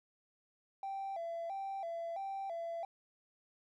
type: tone with vibrato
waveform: triangle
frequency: 725 Hz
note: F#5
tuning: 35 cents flat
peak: -35 dBFS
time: 0.83-2.85 s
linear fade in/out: 2 ms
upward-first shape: square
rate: 1.5 Hz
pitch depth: 130 cents each way
effects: tanh soft clip ceiling -34 dBFS